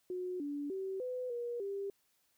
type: tone with pitch steps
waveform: sine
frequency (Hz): 363.9 / 288.2 / 383.3 / 503 / 477.7 / 397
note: F#4 / D4 / G4 / B4 / A#4 / G4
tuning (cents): -29 / -33 / -39 / +32 / +42 / +22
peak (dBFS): -36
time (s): 0.1-1.9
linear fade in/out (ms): 2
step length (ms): 300
effects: white hiss -75 dBFS RMS until 2.37 s